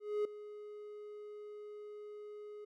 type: tone with ADSR envelope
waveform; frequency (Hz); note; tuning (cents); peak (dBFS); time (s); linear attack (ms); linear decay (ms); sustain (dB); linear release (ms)
triangle; 418.5; G#4; +13; -28; 0-2.65; 250; 3; -16; 9
effects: none

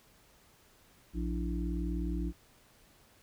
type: harmonic tone with a mistuned harmonic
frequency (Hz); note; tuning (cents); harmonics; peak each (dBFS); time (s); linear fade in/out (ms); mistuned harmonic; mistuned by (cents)
58.4; A#1; +4; 1 / 3 / 5 / 6; -33 / -38 / -40 / -41; 1.13-2.33; 50; 6; -97
effects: pink hiss -63 dBFS RMS until 3.22 s

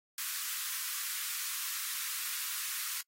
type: high-pass noise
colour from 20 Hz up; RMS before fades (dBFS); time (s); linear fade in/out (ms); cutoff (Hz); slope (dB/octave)
white; -37; 0.18-3.01; 2; 1100; 48
effects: noise-tail reverb RT60 0.1 s tail -26 dB re dry + AAC 48 kbps

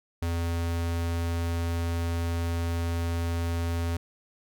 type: tone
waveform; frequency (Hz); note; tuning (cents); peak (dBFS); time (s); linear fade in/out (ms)
square; 84.5; E2; +43; -27; 0.22-3.97; 5
effects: none

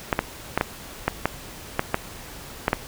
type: clicks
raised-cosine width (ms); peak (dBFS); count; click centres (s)
0.5; -4; 10; 0.128 / 0.191 / 0.576 / 0.611 / 1.08 / 1.256 / 1.794 / 1.944 / 2.681 / 2.731
effects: pink hiss -40 dBFS RMS until 2.87 s

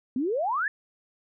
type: exponential sweep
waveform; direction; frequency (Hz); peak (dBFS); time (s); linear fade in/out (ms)
sine; up; 239.1 to 1800; -24; 0.16-0.68; 2
effects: none

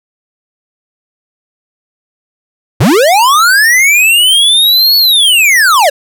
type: linear two-way sweep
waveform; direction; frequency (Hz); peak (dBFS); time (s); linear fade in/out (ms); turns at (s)
square; up then down; 85 to 4435 to 526; -5; 2.8-5.9; 10; 4.97
effects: none

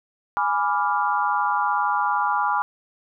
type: chord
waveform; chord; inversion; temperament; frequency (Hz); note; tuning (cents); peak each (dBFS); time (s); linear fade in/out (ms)
sine; G# diminished seventh; none; equal; 830.6 / 987.8 / 1174.7 / 1396.9; G#5 / B5 / D6 / F6; 0 / 0 / 0 / 0; -24 / -24 / -25 / -27; 0.37-2.62; 0
effects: none

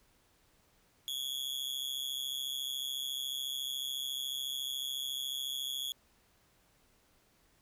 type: tone with amplitude modulation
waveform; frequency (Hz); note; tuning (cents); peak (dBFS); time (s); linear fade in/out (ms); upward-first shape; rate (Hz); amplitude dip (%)
40% pulse; 3365; G#7; +22; -30; 1.08-5.92; 0; sine; 134; 100
effects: pink hiss -69 dBFS RMS until 7.61 s

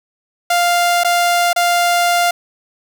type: tone with dropouts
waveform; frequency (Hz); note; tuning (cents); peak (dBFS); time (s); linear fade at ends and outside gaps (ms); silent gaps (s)
sawtooth; 698.5; F5; 0; -8; 0.5-2.31; 5; 1.036-1.046 / 1.531-1.561
effects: 7-bit

